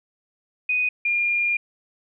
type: tone pair in turn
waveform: sine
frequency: 2489 / 2410 Hz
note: D#7 / D7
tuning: 0 / +44 cents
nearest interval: minor second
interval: 56 cents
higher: first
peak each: -19 dBFS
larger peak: neither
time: 0.69-0.89 / 1.05-1.57 s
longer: second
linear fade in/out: 5 ms
effects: none